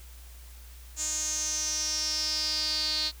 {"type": "tone with band-pass filter sweep", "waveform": "sawtooth", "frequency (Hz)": 307.7, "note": "D#4", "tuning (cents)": -19, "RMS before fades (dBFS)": -30, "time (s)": [0.96, 3.12], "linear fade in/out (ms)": 50, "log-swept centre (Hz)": [7000, 4300], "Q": 8.5, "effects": ["added 60 Hz sine -45 dBFS peak until 3.2 s", "white hiss -54 dBFS RMS until 3.2 s"]}